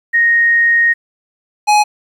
sine / square tone pair in turn, 1864.7 / 838.3 Hz, A#6 / G#5, 0 / +16 cents, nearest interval octave + major second, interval 1384 cents, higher first, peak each -8 dBFS, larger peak neither, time 0.13-0.94 / 1.67-1.84 s, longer first, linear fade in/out 20 ms, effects low-pass 9000 Hz 12 dB/octave + 8-bit

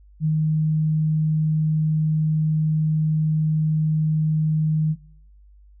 sine tone, 155.56 Hz, D#3, in tune, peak -17 dBFS, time 0.2-4.96 s, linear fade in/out 50 ms, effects noise-tail reverb RT60 0.6 s tail -18 dB re dry + added 50 Hz sine -47 dBFS peak until 5.8 s

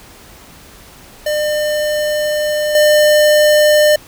square tone with level steps, 602 Hz, D5, 43 cents sharp, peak -15 / -8 dBFS, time 1.26-3.96 s, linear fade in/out 5 ms, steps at 2.75 s, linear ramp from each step 2 ms, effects pink hiss -40 dBFS RMS until 4.07 s

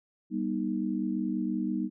sine chord, G augmented, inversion none, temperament equal with one note detuned, 196 / 241.9 / 311.1 Hz, G3 / B3 / D#4, 0 / -36 / 0 cents, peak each -32 dBFS, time 0.3-1.9 s, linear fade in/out 50 ms, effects none

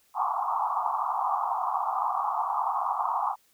white band-pass noise, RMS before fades -28 dBFS, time 0.14-3.36 s, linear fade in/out 50 ms, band 720 to 1200 Hz, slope 96 dB/octave, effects white hiss -65 dBFS RMS until 3.53 s

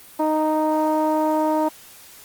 sawtooth tone with low-pass filter, 310 Hz, D#4, 6 cents flat, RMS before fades -20 dBFS, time 0.19-1.69 s, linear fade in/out 10 ms, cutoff 840 Hz, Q 5.2, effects white hiss -45 dBFS RMS until 2.24 s + Opus 32 kbps

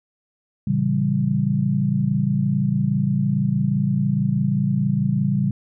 sine chord, A# diminished seventh, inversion none, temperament equal with one note detuned, 113.75 / 138.59 / 164.81 / 196 Hz, A#2 / C#3 / E3 / G3, -42 / 0 / 0 / 0 cents, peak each -27 / -21 / -26 / -21 dBFS, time 0.67-5.51 s, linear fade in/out 5 ms, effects none

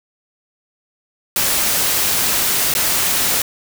white noise with dropouts, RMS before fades -17 dBFS, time 1.36-3.42 s, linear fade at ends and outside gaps 2 ms, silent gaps 2.74-2.75 s, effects none

